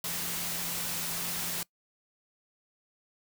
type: tone in noise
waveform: sine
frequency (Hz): 171.8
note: F3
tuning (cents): -28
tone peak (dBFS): -45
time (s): 0.04-1.63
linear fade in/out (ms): 2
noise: white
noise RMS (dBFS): -34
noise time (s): 0.04-1.63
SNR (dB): -14
effects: noise-tail reverb RT60 0.1 s tail -23 dB re dry